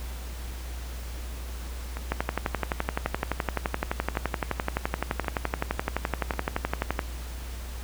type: two click trains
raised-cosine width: 0.5 ms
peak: -19 / -10 dBFS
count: 5 / 58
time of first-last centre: 1.97-6.337 / 2.12-6.992 s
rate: 0.916 / 11.7 Hz
effects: added 60 Hz sine -34 dBFS peak until 7.83 s + pink hiss -44 dBFS RMS until 7.83 s